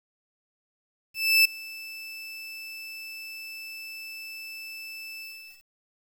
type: tone with ADSR envelope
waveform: 30% pulse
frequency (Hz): 2637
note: E7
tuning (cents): 0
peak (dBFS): -12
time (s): 1.14-5.66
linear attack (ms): 310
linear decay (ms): 6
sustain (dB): -23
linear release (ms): 440
effects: 9-bit